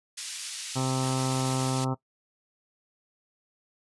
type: band-pass noise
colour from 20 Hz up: white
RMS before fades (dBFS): -37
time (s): 0.17-1.85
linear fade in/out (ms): 10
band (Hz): 2600 to 8400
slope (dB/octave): 12
type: harmonic tone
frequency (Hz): 130.81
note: C3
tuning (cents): 0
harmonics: 1 / 2 / 3 / 4 / 5 / 6 / 7 / 8 / 9 / 10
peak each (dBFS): -28 / -31 / -38 / -39 / -41 / -37 / -38 / -43 / -44 / -40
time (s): 0.75-1.95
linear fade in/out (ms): 20
type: noise bursts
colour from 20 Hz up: white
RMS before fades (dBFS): -39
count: 5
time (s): 1.02-1.704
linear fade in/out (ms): 10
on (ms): 120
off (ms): 21
effects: noise-tail reverb RT60 0.1 s tail -18 dB re dry + resampled to 24000 Hz